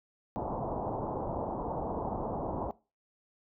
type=low-pass noise; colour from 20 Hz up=white; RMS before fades=-35 dBFS; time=0.36-2.71 s; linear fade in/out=0 ms; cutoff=950 Hz; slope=48 dB/octave; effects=noise-tail reverb RT60 0.3 s tail -20 dB re dry